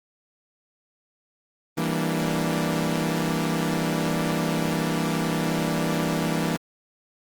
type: chord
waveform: sawtooth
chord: E half-diminished seventh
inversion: none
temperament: equal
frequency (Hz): 164.81 / 196 / 233.1 / 293.7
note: E3 / G3 / Bb3 / D4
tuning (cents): 0 / 0 / 0 / 0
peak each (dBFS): -22 / -27 / -25 / -26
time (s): 1.77-6.57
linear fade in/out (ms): 10
effects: Opus 24 kbps